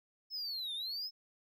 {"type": "linear two-way sweep", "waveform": "triangle", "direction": "down then up", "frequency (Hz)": [5274, 3520, 5274], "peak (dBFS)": -36, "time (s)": [0.3, 1.11], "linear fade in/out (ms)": 50, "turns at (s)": 0.74, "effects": []}